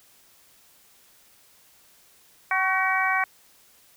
harmonic tone with a mistuned harmonic, 379.4 Hz, F#4, 43 cents sharp, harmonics 2 / 3 / 4 / 5 / 6, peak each -27 / -27 / -27 / -27 / -27 dBFS, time 2.51-3.24 s, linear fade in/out 2 ms, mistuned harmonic 3, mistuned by -33 cents, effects white hiss -57 dBFS RMS until 3.96 s

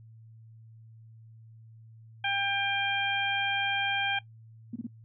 harmonic tone, 796 Hz, G5, 26 cents sharp, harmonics 1 / 2 / 3 / 4, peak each -32 / -32 / -32 / -32 dBFS, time 2.24-4.19 s, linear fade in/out 5 ms
sine tone bursts, 233.1 Hz, A#3, in tune, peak -32 dBFS, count 3, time 4.73-4.869 s, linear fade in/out 5 ms, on 29 ms, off 26 ms
effects noise-tail reverb RT60 0.1 s tail -18 dB re dry + added 112 Hz sine -49 dBFS peak until 5.04 s

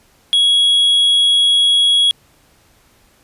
triangle tone, 3330 Hz, G#7, 4 cents sharp, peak -8 dBFS, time 0.33-2.11 s, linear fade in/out 0 ms, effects pink hiss -53 dBFS RMS until 3.23 s + resampled to 32000 Hz

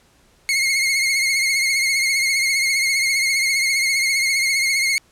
sawtooth tone with vibrato, 2158 Hz, C#7, 47 cents flat, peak -13 dBFS, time 0.49-4.98 s, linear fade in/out 0 ms, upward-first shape triangle, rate 15 Hz, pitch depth 64 cents each way, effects pink hiss -56 dBFS RMS until 5.11 s + low-pass 11000 Hz 12 dB/octave

